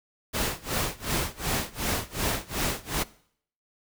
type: noise with tremolo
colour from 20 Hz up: pink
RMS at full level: -26 dBFS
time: 0.33-3.04 s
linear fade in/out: 20 ms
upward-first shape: sine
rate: 2.7 Hz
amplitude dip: 95%
effects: noise-tail reverb RT60 0.6 s tail -20 dB re dry